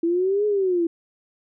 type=exponential two-way sweep; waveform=sine; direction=up then down; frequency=329.6 to 424.3 to 329.6 Hz; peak=-18 dBFS; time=0.03-0.87 s; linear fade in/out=5 ms; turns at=0.46 s; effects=none